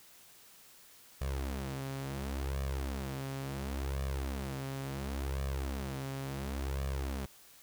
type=tone with flanger; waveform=sawtooth; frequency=67.7 Hz; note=C#2; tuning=40 cents flat; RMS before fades=-37 dBFS; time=1.21-7.26 s; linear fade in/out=5 ms; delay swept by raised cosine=1.7 to 7.5 ms; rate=0.71 Hz; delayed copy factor=+0.85; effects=white hiss -58 dBFS RMS until 7.62 s